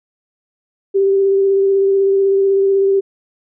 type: tone with vibrato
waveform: sine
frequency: 391.5 Hz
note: G4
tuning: 2 cents flat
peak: -10 dBFS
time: 0.94-3.01 s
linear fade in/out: 20 ms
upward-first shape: square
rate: 16 Hz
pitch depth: 12 cents each way
effects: none